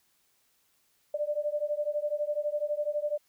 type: beating tone pair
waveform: sine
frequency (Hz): 587.3 / 599.3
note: D5 / D5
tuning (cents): 0 / +35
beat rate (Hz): 12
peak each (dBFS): -31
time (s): 1.14-3.18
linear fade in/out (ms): 5
effects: white hiss -70 dBFS RMS until 3.28 s